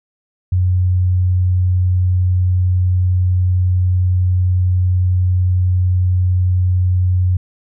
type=tone; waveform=sine; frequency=91.1 Hz; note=F#2; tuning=26 cents flat; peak=-11 dBFS; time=0.52-7.37 s; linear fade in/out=5 ms; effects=none